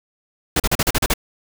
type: noise bursts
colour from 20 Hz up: pink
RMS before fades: -17 dBFS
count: 8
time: 0.56-1.138 s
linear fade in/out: 5 ms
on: 39 ms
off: 38 ms
effects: none